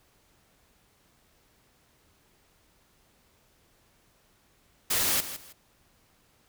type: noise with echo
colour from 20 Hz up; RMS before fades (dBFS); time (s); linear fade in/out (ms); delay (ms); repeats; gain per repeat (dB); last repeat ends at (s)
white; -26; 4.9-5.21; 10; 160; 2; -12; 5.53
effects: pink hiss -65 dBFS RMS until 6.48 s